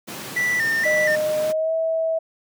pink high-pass noise, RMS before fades -34 dBFS, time 0.07-1.53 s, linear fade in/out 20 ms, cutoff 130 Hz, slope 24 dB/octave
triangle tone with vibrato, 1887 Hz, A#6, 21 cents sharp, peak -17 dBFS, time 0.36-1.16 s, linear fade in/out 10 ms, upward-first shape square, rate 2.1 Hz, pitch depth 73 cents each way
sine tone with pitch glide, 614 to 649 Hz, D#5 to E5, -23 to -27 cents, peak -19 dBFS, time 0.85-2.19 s, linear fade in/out 10 ms, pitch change +96 cents, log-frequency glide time 1.41-1.73 s
effects none

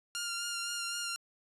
10% pulse tone with vibrato, 1399 Hz, F6, 3 cents sharp, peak -26 dBFS, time 0.15-1.16 s, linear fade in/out 0 ms, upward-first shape sine, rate 3.9 Hz, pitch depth 19 cents each way, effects resampled to 32000 Hz

